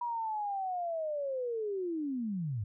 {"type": "linear sweep", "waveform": "sine", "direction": "down", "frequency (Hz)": [969, 95.2], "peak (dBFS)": -32, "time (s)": [0.01, 2.64], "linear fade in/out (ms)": 5, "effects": []}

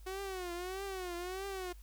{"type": "tone with vibrato", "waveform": "sawtooth", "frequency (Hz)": 370, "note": "F#4", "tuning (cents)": 0, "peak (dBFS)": -35, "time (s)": [0.06, 1.73], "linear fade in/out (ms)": 10, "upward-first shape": "triangle", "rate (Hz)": 1.6, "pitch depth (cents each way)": 130, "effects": ["added 50 Hz sine -50 dBFS peak until 1.82 s", "white hiss -66 dBFS RMS until 1.82 s"]}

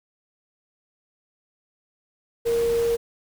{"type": "tone in noise", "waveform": "sine", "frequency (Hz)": 466.2, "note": "A#4", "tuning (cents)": 0, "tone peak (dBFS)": -19, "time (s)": [2.45, 2.97], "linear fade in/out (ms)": 20, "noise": "pink", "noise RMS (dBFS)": -36, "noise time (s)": [2.45, 2.97], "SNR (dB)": 14, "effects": []}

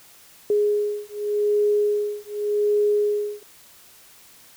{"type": "beating tone pair", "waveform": "sine", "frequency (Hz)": [415.3, 416.16], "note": ["G#4", "G#4"], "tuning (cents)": [0, 4], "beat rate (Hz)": 0.86, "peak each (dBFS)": -22, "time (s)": [0.5, 3.43], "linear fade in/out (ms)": 2, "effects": ["white hiss -50 dBFS RMS until 4.56 s"]}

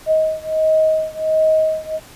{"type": "beating tone pair", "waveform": "sine", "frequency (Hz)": [629, 630.4], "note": ["D#5", "D#5"], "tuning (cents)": [19, 23], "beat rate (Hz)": 1.4, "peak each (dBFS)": [-16, -17], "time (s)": [0.06, 2], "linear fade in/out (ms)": 50, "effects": ["pink hiss -42 dBFS RMS until 2.15 s", "resampled to 32000 Hz"]}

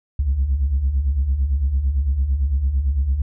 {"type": "beating tone pair", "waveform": "sine", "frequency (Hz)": [61.74, 70.64], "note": ["B1", "C#2"], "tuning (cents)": [0, 33], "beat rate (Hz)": 8.9, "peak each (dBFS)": [-22, -16], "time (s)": [0.19, 3.22], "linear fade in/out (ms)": 5, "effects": ["tanh soft clip ceiling -12 dBFS"]}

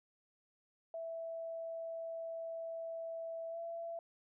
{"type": "tone with pitch glide", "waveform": "sine", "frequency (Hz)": [659.3, 671.2], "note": ["E5", "E5"], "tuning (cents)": [0, 31], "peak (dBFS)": -40, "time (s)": [0.94, 3.99], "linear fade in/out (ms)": 2, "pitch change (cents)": 31, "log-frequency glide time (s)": [3.5, 3.58], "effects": []}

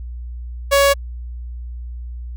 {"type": "tone", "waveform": "sawtooth", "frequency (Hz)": 559, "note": "C#5", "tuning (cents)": 14, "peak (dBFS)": -7, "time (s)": [0.71, 0.94], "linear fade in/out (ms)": 20, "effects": ["added 60 Hz sine -27 dBFS peak until 2.36 s"]}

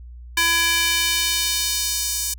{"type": "tone with high-pass filter sweep", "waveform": "square", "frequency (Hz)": 334.8, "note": "E4", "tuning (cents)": 27, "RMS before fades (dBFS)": -21, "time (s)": [0.37, 2.34], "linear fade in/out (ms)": 5, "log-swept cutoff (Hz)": [1700, 6700], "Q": 1.1, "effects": ["added 60 Hz sine -36 dBFS peak until 2.38 s"]}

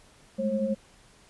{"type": "tone cluster", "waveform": "sine", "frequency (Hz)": [204.2, 215.9, 538], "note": ["G#3", "A3", "C5"], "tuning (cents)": [-29, -33, 48], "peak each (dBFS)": [-31, -29, -28], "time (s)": [0.38, 0.75], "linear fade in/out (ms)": 20, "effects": ["pink hiss -57 dBFS RMS until 1.29 s", "resampled to 24000 Hz"]}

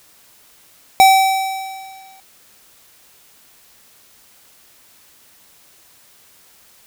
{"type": "tone with exponential decay", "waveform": "square", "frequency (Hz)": 769, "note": "G5", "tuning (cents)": -33, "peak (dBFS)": -5, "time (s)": [1, 2.2], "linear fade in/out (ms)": 0, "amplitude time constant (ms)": 260, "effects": ["white hiss -50 dBFS RMS until 6.86 s"]}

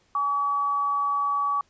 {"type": "tone pair together", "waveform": "sine", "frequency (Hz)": [830.6, 1139.8], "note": ["G#5", "C#6"], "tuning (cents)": [0, 48], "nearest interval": "perfect fourth", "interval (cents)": 548, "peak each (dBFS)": [-34, -22], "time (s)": [0.15, 1.61], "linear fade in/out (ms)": 2, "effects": ["pink hiss -64 dBFS RMS until 1.69 s", "resampled to 16000 Hz"]}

